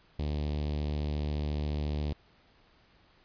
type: tone with notch filter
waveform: sawtooth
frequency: 74.3 Hz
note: D2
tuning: 21 cents sharp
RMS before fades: -32 dBFS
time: 0.19-2.13 s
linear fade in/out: 0 ms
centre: 1400 Hz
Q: 0.55
effects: pink hiss -63 dBFS RMS until 3.24 s + resampled to 11025 Hz